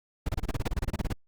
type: noise bursts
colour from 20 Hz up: brown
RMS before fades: -27 dBFS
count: 16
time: 0.26-1.128 s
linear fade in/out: 5 ms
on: 28 ms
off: 28 ms
effects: Opus 48 kbps